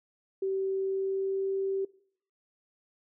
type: tone with pitch glide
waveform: sine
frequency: 385.3 to 388 Hz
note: G4 to G4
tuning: -30 to -18 cents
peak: -27 dBFS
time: 0.42-1.85 s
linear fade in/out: 5 ms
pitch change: +12 cents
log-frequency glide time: 0.76-1.51 s
effects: noise-tail reverb RT60 0.6 s tail -21 dB re dry